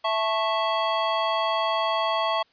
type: chord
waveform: square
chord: A major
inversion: second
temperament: just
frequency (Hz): 660 / 880 / 1100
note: E5 / A5 / C#6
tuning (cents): +2 / 0 / -14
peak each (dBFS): -27 / -29 / -27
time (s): 0.04-2.43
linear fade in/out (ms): 10
effects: white hiss -63 dBFS RMS until 2.52 s + resampled to 11025 Hz